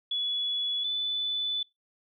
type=tone pair in turn; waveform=sine; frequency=3400 / 3490 Hz; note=G#7 / A7; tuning=+40 / -15 cents; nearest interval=unison; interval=45 cents; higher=second; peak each=-27 dBFS; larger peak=neither; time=0.11-0.84 / 0.84-1.63 s; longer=second; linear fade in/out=5 ms; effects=noise-tail reverb RT60 0.2 s tail -22 dB re dry